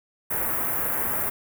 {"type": "band-stop noise", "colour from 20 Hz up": "white", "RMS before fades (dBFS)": -26, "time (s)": [0.3, 1.3], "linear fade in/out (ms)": 10, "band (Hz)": [1800, 12000], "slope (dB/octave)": 24, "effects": []}